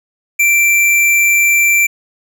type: tone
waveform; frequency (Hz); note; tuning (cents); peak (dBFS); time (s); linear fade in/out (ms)
square; 2349; D7; 0; -9; 0.39-1.87; 10
effects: none